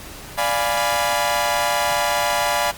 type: chord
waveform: sawtooth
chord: D diminished seventh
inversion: none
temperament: equal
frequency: 587.3 / 698.5 / 830.6 / 987.8 Hz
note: D5 / F5 / Ab5 / Cb6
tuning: 0 / 0 / 0 / 0 cents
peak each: -20 dBFS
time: 0.37-2.72 s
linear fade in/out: 20 ms
effects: pink hiss -37 dBFS RMS until 2.77 s + Opus 48 kbps